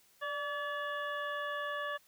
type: harmonic tone with a mistuned harmonic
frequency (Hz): 573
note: D5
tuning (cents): -43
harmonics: 1 / 2 / 3 / 5 / 6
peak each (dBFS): -40 / -39 / -39 / -50 / -51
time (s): 0.21-1.98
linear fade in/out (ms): 20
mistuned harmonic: 1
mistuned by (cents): +40
effects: white hiss -66 dBFS RMS until 2.07 s